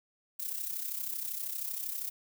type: noise with amplitude modulation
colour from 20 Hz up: violet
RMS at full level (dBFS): -34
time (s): 0.39-2.1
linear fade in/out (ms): 10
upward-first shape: sine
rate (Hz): 32.7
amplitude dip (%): 65
effects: none